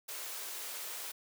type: high-pass noise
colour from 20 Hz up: white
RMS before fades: -42 dBFS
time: 0.08-1.12 s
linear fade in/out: 10 ms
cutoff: 370 Hz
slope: 24 dB/octave
effects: none